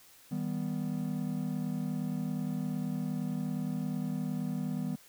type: chord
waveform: triangle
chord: Eb augmented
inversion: none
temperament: equal with one note detuned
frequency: 158.56 / 196 / 246.9 Hz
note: Eb3 / G3 / B3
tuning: +33 / 0 / 0 cents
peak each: -34 dBFS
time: 0.31-4.96 s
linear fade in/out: 10 ms
effects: white hiss -58 dBFS RMS until 5.08 s